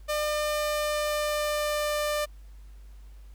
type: tone with pitch glide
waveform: sawtooth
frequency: 601 to 596.2 Hz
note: D5 to D5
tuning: +40 to +26 cents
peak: -22 dBFS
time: 0.08-2.26 s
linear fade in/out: 20 ms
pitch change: -14 cents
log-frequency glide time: 0.33-1.95 s
effects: added 50 Hz sine -44 dBFS peak until 3.34 s + pink hiss -64 dBFS RMS until 3.34 s